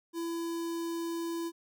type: tone with notch filter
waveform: square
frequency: 335.1 Hz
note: E4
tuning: 29 cents sharp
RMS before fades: -35 dBFS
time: 0.13-1.52 s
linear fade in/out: 50 ms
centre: 2100 Hz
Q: 1.1
effects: none